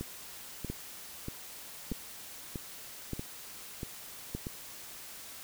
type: two click trains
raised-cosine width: 3 ms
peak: -24 / -22 dBFS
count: 8 / 4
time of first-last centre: 0.01-4.469 / 0.7-4.35 s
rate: 1.57 / 0.822 Hz
effects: white hiss -47 dBFS RMS until 5.43 s